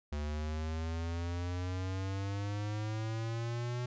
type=exponential sweep; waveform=square; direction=up; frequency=73.2 to 123.6 Hz; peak=-35 dBFS; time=0.12-3.86 s; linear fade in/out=5 ms; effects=resampled to 16000 Hz